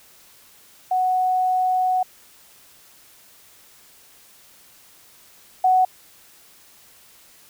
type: tone pair in turn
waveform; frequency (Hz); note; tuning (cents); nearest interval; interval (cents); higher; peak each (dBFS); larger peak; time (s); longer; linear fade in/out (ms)
sine; 740 / 743; F#5 / F#5; 0 / +7; unison; 7; second; -17 / -13; second; 0.91-2.03 / 5.64-5.85; first; 5
effects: white hiss -51 dBFS RMS until 7.49 s